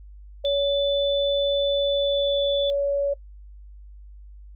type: tone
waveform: sine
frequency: 564 Hz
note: C#5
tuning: 30 cents sharp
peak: -20 dBFS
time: 0.44-3.14 s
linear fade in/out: 10 ms
type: tone with pitch glide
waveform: sine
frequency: 3502 to 3474 Hz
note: A7 to A7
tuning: -9 to -23 cents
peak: -26 dBFS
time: 0.45-2.7 s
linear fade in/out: 0 ms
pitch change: -14 cents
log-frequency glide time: 1.62-2.4 s
effects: noise-tail reverb RT60 0.1 s tail -20 dB re dry + added 50 Hz sine -41 dBFS peak until 4.55 s